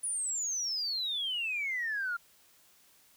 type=exponential sweep; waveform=sine; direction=down; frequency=9956 to 1374 Hz; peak=-30 dBFS; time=0.03-2.17 s; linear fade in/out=10 ms; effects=tanh soft clip ceiling -26 dBFS + white hiss -63 dBFS RMS until 3.16 s